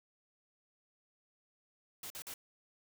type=noise bursts; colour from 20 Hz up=white; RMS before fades=-45 dBFS; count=3; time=2.03-2.34 s; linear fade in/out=2 ms; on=72 ms; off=47 ms; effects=none